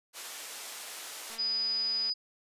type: band-pass noise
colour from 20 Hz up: white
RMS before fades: -43 dBFS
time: 0.13-1.39 s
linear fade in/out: 50 ms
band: 460 to 9700 Hz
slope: 12 dB/octave
type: click train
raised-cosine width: 0.2 ms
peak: -31 dBFS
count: 181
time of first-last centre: 1.3-2.096 s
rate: 226 Hz
type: tone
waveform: sine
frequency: 4960 Hz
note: D#8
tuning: 6 cents flat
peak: -28 dBFS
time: 1.38-2.14 s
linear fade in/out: 20 ms
effects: resampled to 32000 Hz